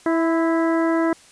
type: harmonic tone with a mistuned harmonic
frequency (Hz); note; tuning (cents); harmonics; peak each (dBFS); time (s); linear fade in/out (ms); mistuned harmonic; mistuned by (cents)
328.4; E4; -6; 1 / 2 / 3 / 4 / 5 / 6; -18 / -24 / -28 / -30 / -32 / -34; 0.06-1.13; 2; 3; +26
effects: white hiss -49 dBFS RMS until 1.31 s + resampled to 22050 Hz